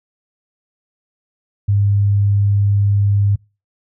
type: tone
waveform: sine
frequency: 101.1 Hz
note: G#2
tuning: 46 cents flat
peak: -11 dBFS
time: 1.68-3.36 s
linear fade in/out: 10 ms
effects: noise-tail reverb RT60 0.3 s tail -26 dB re dry